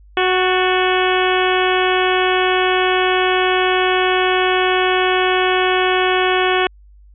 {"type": "harmonic tone with a mistuned harmonic", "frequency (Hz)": 370, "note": "F#4", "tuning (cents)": 0, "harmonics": [1, 2, 3, 4, 5, 6, 7, 8, 9], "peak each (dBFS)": [-17, -20, -22, -23, -24, -25, -25, -26, -27], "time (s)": [0.17, 6.67], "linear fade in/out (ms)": 2, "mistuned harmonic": 5, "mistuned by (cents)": -54, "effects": ["added 50 Hz sine -42 dBFS peak until 7.14 s"]}